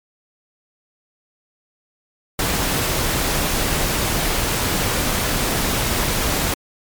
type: noise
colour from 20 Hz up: pink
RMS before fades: -20 dBFS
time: 2.39-6.54 s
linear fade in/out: 2 ms
effects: MP3 96 kbps